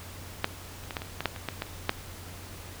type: clicks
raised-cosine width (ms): 0.3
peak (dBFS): -8 / -29 / -19 / -14 / -21 / -15 / -9 / -23 / -14 / -14 / -30 / -7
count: 12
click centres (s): 0.444 / 0.838 / 0.908 / 0.968 / 1.019 / 1.206 / 1.257 / 1.362 / 1.487 / 1.621 / 1.667 / 1.894
effects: added 90 Hz sine -45 dBFS peak until 2.8 s + pink hiss -45 dBFS RMS until 2.8 s